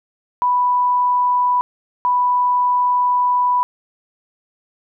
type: tone pair in turn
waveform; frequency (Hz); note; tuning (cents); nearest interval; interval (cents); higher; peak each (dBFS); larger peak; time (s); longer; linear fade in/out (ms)
sine; 987.8 / 987.8; B5 / B5; 0 / 0; unison; 0; neither; -13; neither; 0.42-1.61 / 2.05-3.63; second; 0
effects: none